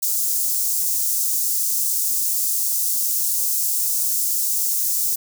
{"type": "high-pass noise", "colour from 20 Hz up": "white", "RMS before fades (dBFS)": -21, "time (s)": [0.02, 5.16], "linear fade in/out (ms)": 10, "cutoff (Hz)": 6000, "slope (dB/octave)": 24, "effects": []}